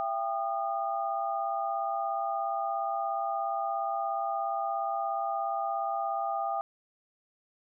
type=tone cluster; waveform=sine; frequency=674 / 791 / 1224 Hz; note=E5 / G5 / D#6; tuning=+38 / +15 / -29 cents; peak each=-34 / -31 / -35 dBFS; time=0-6.61 s; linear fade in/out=0 ms; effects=none